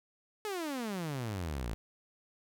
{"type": "exponential sweep", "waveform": "sawtooth", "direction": "down", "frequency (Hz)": [436.2, 51.91], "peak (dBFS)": -31, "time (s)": [0.45, 1.74], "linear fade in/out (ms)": 0, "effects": []}